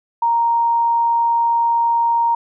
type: tone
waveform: sine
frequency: 932.3 Hz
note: A#5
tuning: in tune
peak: -13 dBFS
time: 0.22-2.35 s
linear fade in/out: 5 ms
effects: none